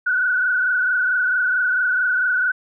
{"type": "tone with frequency modulation", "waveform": "sine", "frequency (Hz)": 1480, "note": "F#6", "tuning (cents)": 0, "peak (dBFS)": -16, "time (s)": [0.06, 2.52], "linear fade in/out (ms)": 10, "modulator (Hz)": 24.5, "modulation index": 2, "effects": []}